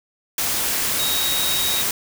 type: tone in noise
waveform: sine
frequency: 3781 Hz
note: A#7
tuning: 24 cents sharp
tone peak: -23 dBFS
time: 0.99-1.82 s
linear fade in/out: 2 ms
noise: white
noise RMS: -22 dBFS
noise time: 0.38-1.91 s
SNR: -4 dB
effects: none